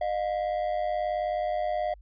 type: ring-modulated tone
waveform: triangle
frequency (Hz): 662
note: E5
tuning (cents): +7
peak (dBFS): -21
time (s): 0.01-1.94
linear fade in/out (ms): 5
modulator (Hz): 49.4
effects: added 50 Hz sine -48 dBFS peak until 2.01 s + resampled to 11025 Hz